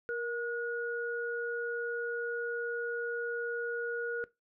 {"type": "tone pair together", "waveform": "sine", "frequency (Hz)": [470, 1448.8], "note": ["A#4", "F#6"], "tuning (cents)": [14, -37], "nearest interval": "octave + perfect fifth", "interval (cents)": 1949, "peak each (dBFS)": [-34, -36], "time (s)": [0.09, 4.24], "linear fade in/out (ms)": 0, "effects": ["noise-tail reverb RT60 0.2 s tail -19 dB re dry"]}